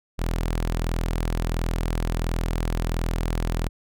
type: tone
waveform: sawtooth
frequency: 41.44 Hz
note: E1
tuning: 10 cents sharp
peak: -19 dBFS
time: 0.18-3.69 s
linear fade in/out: 20 ms
effects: none